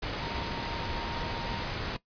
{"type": "tone in noise", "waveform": "sine", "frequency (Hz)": 930, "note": "A#5", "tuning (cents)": -4, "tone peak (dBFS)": -40, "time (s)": [0.21, 1.64], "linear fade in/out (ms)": 10, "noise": "pink", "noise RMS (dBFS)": -34, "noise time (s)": [0.02, 1.97], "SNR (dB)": -9, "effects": ["noise-tail reverb RT60 0.1 s tail -17 dB re dry", "resampled to 11025 Hz"]}